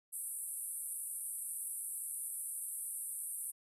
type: band-pass noise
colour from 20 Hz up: white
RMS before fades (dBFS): -42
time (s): 0.12-3.52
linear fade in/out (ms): 20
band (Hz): 8500 to 12000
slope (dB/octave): 96
effects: none